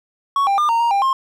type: tone with pitch steps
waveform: triangle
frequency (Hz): 1113 / 793 / 1203 / 923 / 937 / 797 / 1064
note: C#6 / G5 / D6 / A#5 / A#5 / G5 / C6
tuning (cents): +7 / +20 / +41 / -17 / +9 / +28 / +29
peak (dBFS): -12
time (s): 0.36-1.13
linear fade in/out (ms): 2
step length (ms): 110
effects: none